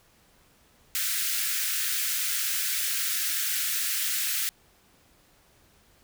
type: high-pass noise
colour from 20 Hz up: white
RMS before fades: -28 dBFS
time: 0.95-4.49 s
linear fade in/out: 0 ms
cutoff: 1400 Hz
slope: 48 dB/octave
effects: pink hiss -61 dBFS RMS until 6.03 s